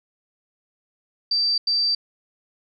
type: tone bursts at uneven times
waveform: sine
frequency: 4664 Hz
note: D8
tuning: 13 cents flat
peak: -18 dBFS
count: 2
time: 1.31-1.58 / 1.67-1.95 s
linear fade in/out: 5 ms
effects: none